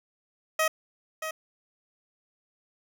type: tone with echo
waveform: 15% pulse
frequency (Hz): 632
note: D#5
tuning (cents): +27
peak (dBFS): -16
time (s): 0.59-0.68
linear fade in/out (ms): 5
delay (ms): 630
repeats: 1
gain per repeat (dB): -9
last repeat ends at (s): 1.31
effects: none